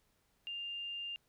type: tone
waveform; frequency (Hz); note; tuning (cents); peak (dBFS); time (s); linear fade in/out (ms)
sine; 2800; F7; +4; -39; 0.47-1.16; 0
effects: pink hiss -75 dBFS RMS until 1.28 s